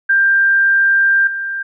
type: tone with level steps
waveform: sine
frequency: 1587 Hz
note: G6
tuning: 21 cents sharp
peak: -9 / -19 dBFS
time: 0.09-1.63 s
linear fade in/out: 10 ms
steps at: 1.27 s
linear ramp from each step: 2 ms
effects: none